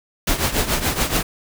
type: noise with tremolo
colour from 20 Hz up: pink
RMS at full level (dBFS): -17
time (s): 0.27-1.23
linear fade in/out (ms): 5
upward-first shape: triangle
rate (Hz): 7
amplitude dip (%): 80
effects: none